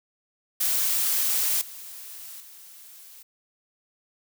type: noise with level steps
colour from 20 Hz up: blue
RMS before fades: -24 / -41 / -47 dBFS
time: 0.6-3.23 s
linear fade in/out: 10 ms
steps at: 1.61 / 2.4 s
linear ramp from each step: 5 ms
effects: none